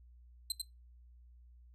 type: tone with echo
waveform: 25% pulse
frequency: 4092 Hz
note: C8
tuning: 39 cents flat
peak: -28 dBFS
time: 0.5-0.52 s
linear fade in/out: 2 ms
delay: 96 ms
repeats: 1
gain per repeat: -3 dB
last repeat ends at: 0.616 s
effects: noise-tail reverb RT60 0.2 s tail -19 dB re dry + added 60 Hz sine -56 dBFS peak until 1.74 s